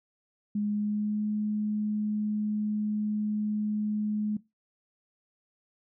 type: tone with pitch glide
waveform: sine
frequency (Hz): 207.7 to 211.2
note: G#3 to G#3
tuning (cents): 0 to +29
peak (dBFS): -26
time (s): 0.55-4.37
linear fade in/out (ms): 5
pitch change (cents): +29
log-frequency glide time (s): 0.69-1.24
effects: noise-tail reverb RT60 0.2 s tail -18 dB re dry